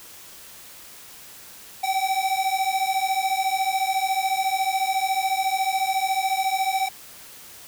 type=beating tone pair; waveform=square; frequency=761 / 775 Hz; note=F#5 / G5; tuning=+48 / -20 cents; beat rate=14 Hz; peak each=-25 / -25 dBFS; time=1.83-6.89 s; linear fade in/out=10 ms; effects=white hiss -44 dBFS RMS until 7.67 s